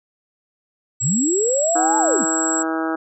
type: tone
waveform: sine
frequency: 7670 Hz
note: A#8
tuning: 48 cents sharp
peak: -20 dBFS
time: 1-2.63 s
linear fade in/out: 10 ms
type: linear two-way sweep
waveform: sine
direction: up then down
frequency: 100.5 to 880 to 148.7 Hz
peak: -17 dBFS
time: 1.01-2.25 s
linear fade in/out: 50 ms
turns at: 1.98 s
type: harmonic tone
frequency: 161.3 Hz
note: E3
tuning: 37 cents flat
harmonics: 2 / 3 / 4 / 5 / 6 / 7 / 8 / 9 / 10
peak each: -22 / -32 / -29 / -30 / -35 / -36 / -29 / -32 / -34 dBFS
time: 1.75-2.96 s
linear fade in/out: 10 ms
effects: none